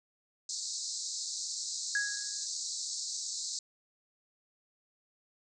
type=band-pass noise; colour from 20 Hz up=white; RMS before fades=-38 dBFS; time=0.49-3.59 s; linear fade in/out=2 ms; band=4000 to 7900 Hz; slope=96 dB/octave
type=tone with exponential decay; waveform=sine; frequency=1658 Hz; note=G#6; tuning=3 cents flat; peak=-26 dBFS; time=1.95-2.46 s; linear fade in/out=2 ms; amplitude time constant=110 ms
effects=none